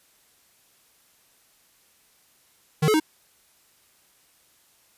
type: tone with pitch steps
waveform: square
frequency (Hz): 154.2 / 430.7 / 312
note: D#3 / A4 / D#4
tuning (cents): -15 / -37 / +5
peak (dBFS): -18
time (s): 2.82-3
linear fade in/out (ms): 10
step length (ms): 60
effects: white hiss -61 dBFS RMS until 4.97 s + resampled to 32000 Hz